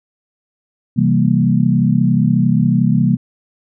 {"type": "chord", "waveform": "sine", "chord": "C dominant seventh", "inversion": "none", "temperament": "equal", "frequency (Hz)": [130.81, 164.81, 196, 233.1], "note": ["C3", "E3", "G3", "Bb3"], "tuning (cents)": [0, 0, 0, 0], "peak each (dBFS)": -16, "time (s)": [0.96, 3.17], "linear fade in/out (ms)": 20, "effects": []}